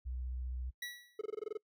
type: tone with vibrato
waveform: sine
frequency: 62.7 Hz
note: B1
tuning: 27 cents sharp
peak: -37 dBFS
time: 0.05-0.71 s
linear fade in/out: 20 ms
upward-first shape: triangle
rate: 15 Hz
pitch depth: 27 cents each way
type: tone with exponential decay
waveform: 25% pulse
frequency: 1939 Hz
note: B6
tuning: 32 cents flat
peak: -34 dBFS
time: 0.82-1.22 s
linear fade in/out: 5 ms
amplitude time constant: 86 ms
type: tone bursts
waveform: triangle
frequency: 429.2 Hz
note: A4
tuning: 43 cents flat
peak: -33 dBFS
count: 9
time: 1.19-1.573 s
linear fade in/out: 5 ms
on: 23 ms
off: 22 ms
effects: noise-tail reverb RT60 0.1 s tail -24 dB re dry

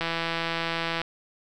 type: click train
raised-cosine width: 0.3 ms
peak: -12 dBFS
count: 168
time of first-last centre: 0.01-1.016 s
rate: 166 Hz
effects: none

